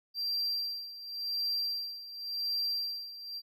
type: tone with tremolo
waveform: triangle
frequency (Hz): 4721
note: D8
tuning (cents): +8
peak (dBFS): -28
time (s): 0.14-3.42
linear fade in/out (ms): 50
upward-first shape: sine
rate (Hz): 0.91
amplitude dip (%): 80
effects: none